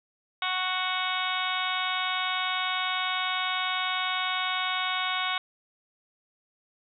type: harmonic tone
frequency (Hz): 370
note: F#4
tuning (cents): 0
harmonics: 2 / 3 / 4 / 5 / 6 / 7 / 8 / 9 / 10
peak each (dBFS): -35 / -32 / -34 / -43 / -33 / -41 / -37 / -37 / -34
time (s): 0.42-5.38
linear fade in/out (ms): 2
effects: none